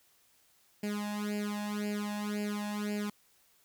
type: tone with flanger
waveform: sawtooth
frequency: 207.7 Hz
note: G#3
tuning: in tune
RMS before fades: -35 dBFS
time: 0.83-3.1 s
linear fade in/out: 5 ms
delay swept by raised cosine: 0.41 to 1.17 ms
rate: 1.9 Hz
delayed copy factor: +1
effects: white hiss -67 dBFS RMS until 3.64 s